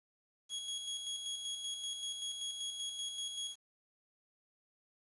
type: tone with tremolo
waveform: sawtooth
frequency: 3322 Hz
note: G#7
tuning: in tune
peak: -34 dBFS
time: 0.49-3.56 s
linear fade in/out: 50 ms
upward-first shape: square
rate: 5.2 Hz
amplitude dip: 40%
effects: resampled to 24000 Hz + 10-bit